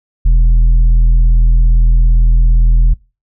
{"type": "tone with tanh clipping", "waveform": "sine", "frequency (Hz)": 41.2, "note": "E1", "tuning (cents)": 0, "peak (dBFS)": -6, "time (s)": [0.25, 2.94], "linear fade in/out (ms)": 10, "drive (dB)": 5, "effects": ["noise-tail reverb RT60 0.3 s tail -23 dB re dry"]}